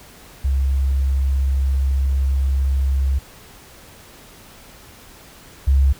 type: tone pair in turn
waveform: sine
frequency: 67.5 / 68.05 Hz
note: C#2 / C#2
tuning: -45 / -31 cents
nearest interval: unison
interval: 14 cents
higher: second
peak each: -15 / -11 dBFS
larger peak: second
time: 0.44-3.19 / 5.67-5.93 s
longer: first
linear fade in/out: 10 ms
effects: pink hiss -44 dBFS RMS until 5.99 s